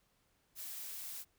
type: noise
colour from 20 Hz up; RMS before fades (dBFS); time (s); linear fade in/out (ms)
blue; -45; 0.55-1.25; 50
effects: pink hiss -75 dBFS RMS until 1.38 s